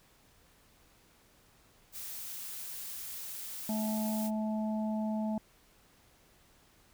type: noise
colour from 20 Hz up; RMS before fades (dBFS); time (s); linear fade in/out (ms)
blue; -42; 1.92-4.31; 50
type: harmonic tone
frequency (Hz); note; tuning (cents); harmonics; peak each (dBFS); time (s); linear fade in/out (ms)
216.4; A3; -29; 1 / 3 / 4; -31 / -40 / -43; 3.69-5.38; 2
effects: pink hiss -64 dBFS RMS until 6.93 s